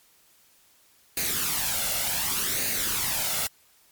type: noise with flanger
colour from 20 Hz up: white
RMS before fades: -27 dBFS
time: 1.17-3.47 s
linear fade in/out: 2 ms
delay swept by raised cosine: 0.45 to 1.45 ms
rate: 0.67 Hz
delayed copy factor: +0.6
effects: white hiss -60 dBFS RMS until 3.91 s + MP3 96 kbps